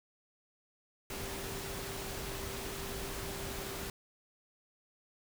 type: tone in noise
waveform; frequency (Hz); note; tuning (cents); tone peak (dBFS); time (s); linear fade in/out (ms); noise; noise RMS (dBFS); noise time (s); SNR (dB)
sine; 392; G4; 0; -46; 1.1-3.9; 2; pink; -41; 1.1-3.9; -8
effects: none